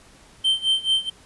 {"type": "tone with tremolo", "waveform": "triangle", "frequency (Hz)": 3118, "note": "G7", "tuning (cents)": -10, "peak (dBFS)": -14, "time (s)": [0.44, 1.1], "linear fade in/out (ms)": 10, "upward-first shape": "sine", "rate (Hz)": 4.6, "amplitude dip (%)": 90, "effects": ["pink hiss -51 dBFS RMS until 1.25 s", "resampled to 24000 Hz"]}